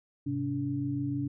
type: tone cluster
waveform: sine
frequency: 105 / 131.6 / 286.2 Hz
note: G#2 / C3 / D4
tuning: +19 / +10 / -45 cents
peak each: -40 / -33 / -31 dBFS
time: 0.26-1.28 s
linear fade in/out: 10 ms
effects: none